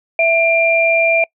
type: tone pair together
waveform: sine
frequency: 662 / 2383 Hz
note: E5 / D7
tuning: +7 / +25 cents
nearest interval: octave + minor seventh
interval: 2218 cents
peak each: -13 dBFS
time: 0.19-1.24 s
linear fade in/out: 2 ms
effects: noise-tail reverb RT60 0.1 s tail -25 dB re dry